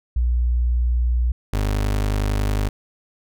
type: tone pair in turn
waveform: sine / 30% pulse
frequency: 60.2 / 50.96 Hz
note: B1 / G#1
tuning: -44 / -32 cents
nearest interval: minor third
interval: 288 cents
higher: first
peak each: -16 / -16 dBFS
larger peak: neither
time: 0.16-1.32 / 1.53-2.69 s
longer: neither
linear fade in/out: 5 ms
effects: none